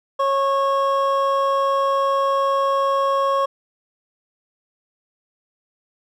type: tone pair together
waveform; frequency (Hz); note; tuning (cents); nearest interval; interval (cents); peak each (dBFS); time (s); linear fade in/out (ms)
triangle; 548.5 / 1097; C#5 / C#6; -18 / -18; octave; 1200; -18 / -17; 0.19-3.46; 10
effects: none